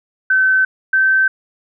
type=tone pair in turn; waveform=sine; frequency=1531 / 1547 Hz; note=G6 / G6; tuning=-41 / -23 cents; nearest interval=unison; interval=18 cents; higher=second; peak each=-10 dBFS; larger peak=neither; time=0.3-0.65 / 0.93-1.28 s; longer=neither; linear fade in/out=5 ms; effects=none